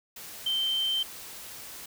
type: tone in noise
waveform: sine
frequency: 3116 Hz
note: G7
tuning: 11 cents flat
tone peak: -25 dBFS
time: 0.46-1.03 s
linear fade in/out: 5 ms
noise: white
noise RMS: -43 dBFS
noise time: 0.16-1.86 s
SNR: +15 dB
effects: none